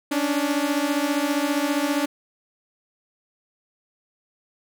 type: beating tone pair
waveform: sawtooth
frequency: 281.3 / 296.3 Hz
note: C#4 / D4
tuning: +26 / +15 cents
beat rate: 15 Hz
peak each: -20 dBFS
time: 0.11-2.06 s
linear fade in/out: 10 ms
effects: none